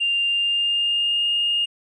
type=tone with pitch glide; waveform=triangle; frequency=2794 to 2836 Hz; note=F7 to F7; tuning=0 to +26 cents; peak=-15 dBFS; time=0-1.66 s; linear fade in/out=20 ms; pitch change=+26 cents; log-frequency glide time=0.26-1.26 s; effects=tanh soft clip ceiling -16 dBFS + resampled to 22050 Hz